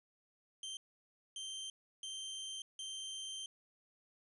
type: tone bursts at uneven times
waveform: sawtooth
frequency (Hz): 3136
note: G7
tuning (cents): 0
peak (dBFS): -39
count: 4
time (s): 0.63-0.77 / 1.36-1.7 / 2.03-2.62 / 2.79-3.46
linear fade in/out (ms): 2
effects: resampled to 24000 Hz + 13-bit